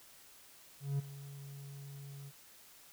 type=tone with ADSR envelope; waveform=triangle; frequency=140 Hz; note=C#3; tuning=18 cents sharp; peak=-28 dBFS; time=0.8-2.32 s; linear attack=190 ms; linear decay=15 ms; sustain=-16 dB; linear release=43 ms; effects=white hiss -59 dBFS RMS until 2.92 s